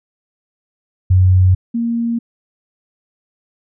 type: tone pair in turn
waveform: sine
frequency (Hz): 92.5 / 233.1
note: F#2 / A#3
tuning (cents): 0 / 0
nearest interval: octave + major third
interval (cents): 1600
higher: second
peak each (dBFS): -7 / -15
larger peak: first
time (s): 1.1-1.55 / 1.74-2.19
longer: neither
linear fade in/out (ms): 10
effects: none